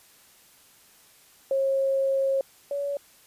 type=tone pair in turn; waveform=sine; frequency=541 / 566.5 Hz; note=C#5 / C#5; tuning=-42 / +37 cents; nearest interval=minor second; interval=79 cents; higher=second; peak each=-21 / -26 dBFS; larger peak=first; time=1.51-2.41 / 2.71-2.97 s; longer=first; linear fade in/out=2 ms; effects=white hiss -56 dBFS RMS until 3.26 s + resampled to 32000 Hz